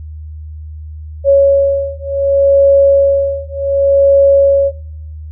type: beating tone pair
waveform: sine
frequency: 554.4 / 555.07 Hz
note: C#5 / C#5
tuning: 0 / +2 cents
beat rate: 0.67 Hz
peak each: -10 dBFS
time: 1.24-4.72 s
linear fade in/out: 50 ms
effects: noise-tail reverb RT60 0.9 s tail -23 dB re dry + added 77 Hz sine -25 dBFS peak until 5.31 s